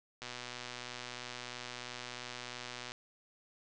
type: click train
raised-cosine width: 0.2 ms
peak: -25 dBFS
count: 333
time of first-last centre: 0.22-2.919 s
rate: 123 Hz
effects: resampled to 22050 Hz